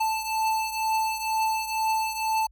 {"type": "beating tone pair", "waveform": "square", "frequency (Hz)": [880, 882.1], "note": ["A5", "A5"], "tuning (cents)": [0, 4], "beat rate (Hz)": 2.1, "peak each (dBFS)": [-26, -31], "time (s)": [0, 2.47], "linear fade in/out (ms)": 10, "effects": ["added 50 Hz sine -53 dBFS peak until 2.51 s"]}